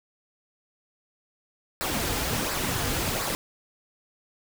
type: noise with flanger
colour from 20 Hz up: pink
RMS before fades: -28 dBFS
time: 1.81-3.35 s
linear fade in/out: 0 ms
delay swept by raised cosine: 0.31 to 5.51 ms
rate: 1.4 Hz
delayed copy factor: -0.55
effects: none